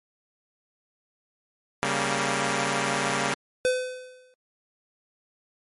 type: chord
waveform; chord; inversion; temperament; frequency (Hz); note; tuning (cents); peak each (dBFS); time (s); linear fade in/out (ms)
5% pulse; G diminished; second; equal; 138.59 / 196 / 233.1; Db3 / G3 / Bb3; 0 / 0 / 0; -17; 1.83-3.34; 0
type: tone with exponential decay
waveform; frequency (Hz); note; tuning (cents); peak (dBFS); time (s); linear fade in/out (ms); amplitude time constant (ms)
square; 507; B4; +45; -19; 3.65-4.34; 0; 150
effects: MP3 48 kbps